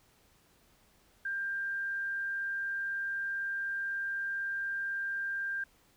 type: tone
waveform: sine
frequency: 1591 Hz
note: G6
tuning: 25 cents sharp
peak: -32 dBFS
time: 1.25-5.64 s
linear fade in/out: 5 ms
effects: pink hiss -66 dBFS RMS until 5.96 s